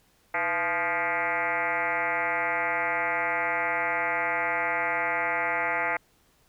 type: tone with frequency modulation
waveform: sine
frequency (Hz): 1403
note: F6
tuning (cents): +8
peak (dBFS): -24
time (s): 0.34-5.97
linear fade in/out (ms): 5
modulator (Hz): 181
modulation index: 4.7
effects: pink hiss -64 dBFS RMS until 6.48 s